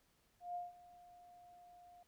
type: tone with ADSR envelope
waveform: sine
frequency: 707 Hz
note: F5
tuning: 21 cents sharp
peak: -39 dBFS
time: 0.4-2.03 s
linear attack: 150 ms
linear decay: 170 ms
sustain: -19 dB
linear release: 3 ms
effects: pink hiss -75 dBFS RMS until 2.07 s